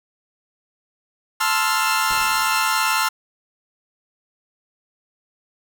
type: chord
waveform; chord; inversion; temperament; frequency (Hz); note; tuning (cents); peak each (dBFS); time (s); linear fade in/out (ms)
sawtooth; F major seventh; first; equal; 880 / 1046.5 / 1318.5 / 1396.9; A5 / C6 / E6 / F6; 0 / 0 / 0 / 0; -20 / -20 / -20 / -19; 1.4-3.09; 10
type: noise with exponential decay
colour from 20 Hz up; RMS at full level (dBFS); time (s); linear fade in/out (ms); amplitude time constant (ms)
pink; -34; 2.1-3.07; 2; 210
effects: none